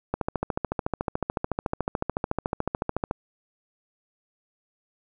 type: click train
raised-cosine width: 1 ms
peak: -11 dBFS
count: 42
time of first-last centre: 0.14-3.111 s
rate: 13.8 Hz
effects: none